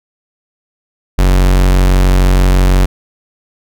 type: tone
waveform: 45% pulse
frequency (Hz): 46.25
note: F#1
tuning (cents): 0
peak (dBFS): -6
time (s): 1.18-2.86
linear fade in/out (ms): 10
effects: none